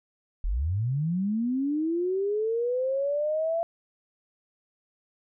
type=linear sweep; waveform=sine; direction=up; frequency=35.18 to 678 Hz; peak=-24 dBFS; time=0.44-3.63 s; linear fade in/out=0 ms; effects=none